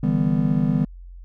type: chord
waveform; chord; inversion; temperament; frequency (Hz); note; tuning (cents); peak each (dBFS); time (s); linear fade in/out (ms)
triangle; E minor seventh; third; just; 148.33 / 164.81 / 197.78 / 247.2; D3 / E3 / G3 / B3; +18 / 0 / +16 / +2; -21; 0.03-0.85; 5
effects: added 44 Hz sine -37 dBFS peak until 1.24 s